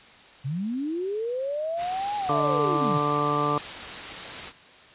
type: linear two-way sweep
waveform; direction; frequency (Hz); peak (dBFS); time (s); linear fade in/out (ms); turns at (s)
sine; up then down; 123.47 to 840 to 123.47; -26; 0.44-2.99; 20; 2.16
type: noise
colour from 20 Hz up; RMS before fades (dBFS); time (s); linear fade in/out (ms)
white; -35; 1.76-4.53; 50
type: harmonic tone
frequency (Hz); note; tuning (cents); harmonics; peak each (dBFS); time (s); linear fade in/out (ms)
146.9; D3; +1; 1 / 2 / 3 / 4 / 5 / 6 / 7 / 8; -31 / -31 / -30 / -33 / -35 / -34 / -33 / -25; 2.29-3.58; 2
effects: white hiss -50 dBFS RMS until 4.94 s + resampled to 8000 Hz